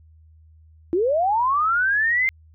sine linear sweep, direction up, 323.9 to 2111 Hz, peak -17 dBFS, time 0.93-2.29 s, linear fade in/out 0 ms, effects added 79 Hz sine -48 dBFS peak until 2.54 s

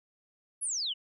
sine exponential sweep, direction down, 11200 to 2816 Hz, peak -30 dBFS, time 0.61-0.94 s, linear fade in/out 20 ms, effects none

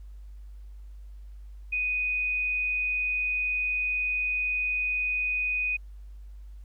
sine tone, 2489 Hz, D#7, in tune, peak -25 dBFS, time 1.72-5.77 s, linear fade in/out 10 ms, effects added 50 Hz sine -41 dBFS peak until 6.64 s + pink hiss -70 dBFS RMS until 6.64 s

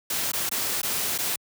white noise with dropouts, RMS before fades -27 dBFS, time 0.1-1.36 s, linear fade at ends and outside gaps 5 ms, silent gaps 0.319-0.333 / 0.493-0.514 / 0.817-0.83 / 1.179-1.186 s, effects high-pass 80 Hz 12 dB/octave

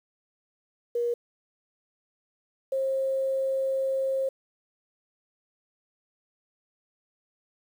sine tone pair in turn, 476.3 / 534.6 Hz, A#4 / C5, +37 / +37 cents, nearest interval major second, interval 200 cents, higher second, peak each -24 dBFS, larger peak neither, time 0.95-1.14 / 2.72-4.29 s, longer second, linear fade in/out 5 ms, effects 9-bit

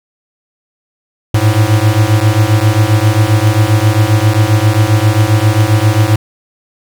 square beating tone pair, 103.83 / 111.33 Hz, G#2 / A2, 0 / +21 cents, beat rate 7.5 Hz, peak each -11 dBFS, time 1.34-6.16 s, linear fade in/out 5 ms, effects none

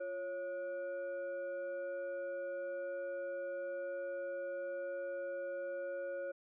sine tone with frequency modulation, 551 Hz, C#5, 11 cents flat, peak -38 dBFS, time 0-6.32 s, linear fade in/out 10 ms, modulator 901 Hz, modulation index 0.52, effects none

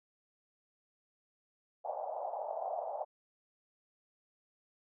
white band-pass noise, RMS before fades -39 dBFS, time 1.84-3.05 s, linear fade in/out 20 ms, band 600 to 790 Hz, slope 48 dB/octave, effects none

